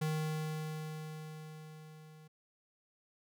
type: tone with level ramp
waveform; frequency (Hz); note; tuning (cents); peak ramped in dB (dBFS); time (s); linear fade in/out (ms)
square; 155.56; D#3; 0; -32 to -55; 0.01-2.28; 10
effects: none